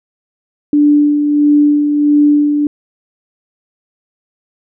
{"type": "tone with tremolo", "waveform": "sine", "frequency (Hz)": 293.7, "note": "D4", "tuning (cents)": 0, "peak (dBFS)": -5, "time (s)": [0.73, 2.67], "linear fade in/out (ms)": 2, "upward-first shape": "sine", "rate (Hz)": 1.5, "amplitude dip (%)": 45, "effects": []}